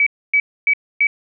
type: tone bursts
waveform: sine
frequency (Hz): 2285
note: D7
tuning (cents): -48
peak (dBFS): -11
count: 4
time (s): 0-1.07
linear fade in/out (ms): 2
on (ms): 65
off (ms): 270
effects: none